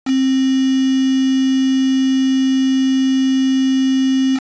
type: tone with quantisation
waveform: sine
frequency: 264.4 Hz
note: C4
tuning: 18 cents sharp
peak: -12 dBFS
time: 0.05-4.4 s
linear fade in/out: 50 ms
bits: 4
effects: resampled to 16000 Hz